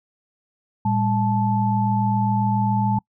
sine tone cluster, 114.5 / 201.8 / 873 Hz, A#2 / G#3 / A5, -31 / -49 / -14 cents, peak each -22 dBFS, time 0.85-2.99 s, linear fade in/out 5 ms, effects noise-tail reverb RT60 0.1 s tail -26 dB re dry

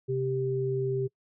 sine tone pair together, 131.49 / 392.2 Hz, C3 / G4, +9 / +1 cents, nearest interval octave + perfect fifth, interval 1892 cents, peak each -30 / -28 dBFS, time 0.08-1.08 s, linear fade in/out 20 ms, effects noise-tail reverb RT60 0.1 s tail -24 dB re dry

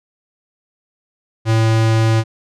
square tone, 112 Hz, A2, 31 cents sharp, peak -12 dBFS, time 1.45-2.24 s, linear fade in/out 50 ms, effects low-pass 7000 Hz 12 dB/octave

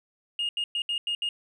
sine tone bursts at uneven times, 2847 Hz, F7, 33 cents sharp, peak -24 dBFS, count 6, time 0.39-0.49 / 0.57-0.64 / 0.75-0.82 / 0.89-0.98 / 1.07-1.15 / 1.22-1.29 s, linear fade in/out 2 ms, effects tanh soft clip ceiling -23 dBFS + 11-bit

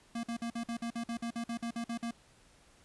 square tone bursts, 233.1 Hz, A#3, in tune, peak -35 dBFS, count 15, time 0.15-2.11 s, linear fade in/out 5 ms, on 84 ms, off 50 ms, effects pink hiss -63 dBFS RMS until 2.84 s + resampled to 24000 Hz

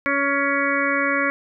harmonic tone, 280 Hz, C#4, 18 cents sharp, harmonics 1 / 2 / 4 / 5 / 6 / 7 / 8, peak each -26 / -26 / -26 / -26 / -26 / -26 / -26 dBFS, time 0.06-1.3 s, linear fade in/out 0 ms, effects none

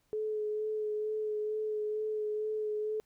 sine tone with vibrato, 427.6 Hz, A4, 49 cents flat, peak -31 dBFS, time 0.13-3 s, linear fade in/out 0 ms, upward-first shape sine, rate 2.2 Hz, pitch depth 17 cents each way, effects pink hiss -74 dBFS RMS until 3.05 s

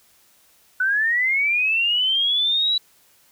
sine linear sweep, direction up, 1480 to 3951 Hz, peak -17 dBFS, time 0.8-2.78 s, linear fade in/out 5 ms, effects white hiss -57 dBFS RMS until 3.31 s

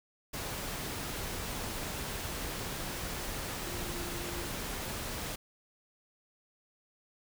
sine tone in noise, 348.3 Hz, F4, 5 cents flat, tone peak -44 dBFS, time 3.66-4.48 s, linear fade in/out 10 ms, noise pink, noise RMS -38 dBFS, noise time 0.33-5.36 s, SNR -9 dB, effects none

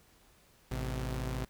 sawtooth tone pair together, 54.03 / 128.4 Hz, A1 / C3, -31 / -32 cents, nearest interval octave + minor third, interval 1499 cents, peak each -32 / -33 dBFS, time 0.71-1.45 s, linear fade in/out 5 ms, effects pink hiss -64 dBFS RMS until 1.49 s

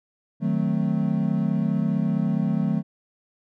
triangle chord, D# diminished seventh, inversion none, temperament equal with one note detuned, 155.56 / 185 / 220 / 259.5 Hz, D#3 / F#3 / A3 / C4, 0 / 0 / 0 / -14 cents, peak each -24 / -23 / -23 / -29 dBFS, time 0.4-2.83 s, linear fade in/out 50 ms, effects none

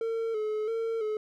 triangle tone with vibrato, 441.2 Hz, A4, 5 cents sharp, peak -26 dBFS, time 0.01-1.17 s, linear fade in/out 2 ms, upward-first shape square, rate 1.5 Hz, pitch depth 50 cents each way, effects none

